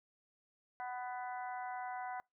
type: harmonic tone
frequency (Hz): 248.7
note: B3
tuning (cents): +12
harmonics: 3 / 4 / 5 / 6 / 7 / 8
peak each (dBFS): -41 / -47 / -57 / -49 / -60 / -54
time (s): 0.8-2.2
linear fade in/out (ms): 0
effects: noise-tail reverb RT60 0.2 s tail -26 dB re dry